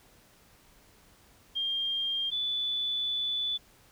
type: tone pair in turn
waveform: sine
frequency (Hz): 3203 / 3475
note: G7 / A7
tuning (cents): +37 / -22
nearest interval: minor second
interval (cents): 141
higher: second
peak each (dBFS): -28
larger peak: neither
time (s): 1.55-2.31 / 2.31-3.58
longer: second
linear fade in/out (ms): 20
effects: pink hiss -60 dBFS RMS until 3.91 s